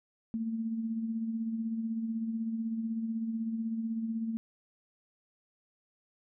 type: tone with tremolo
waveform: sine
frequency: 225.4 Hz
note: A3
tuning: 42 cents sharp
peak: -29 dBFS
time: 0.34-4.37 s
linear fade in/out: 0 ms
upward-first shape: sine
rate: 16 Hz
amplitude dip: 45%
effects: none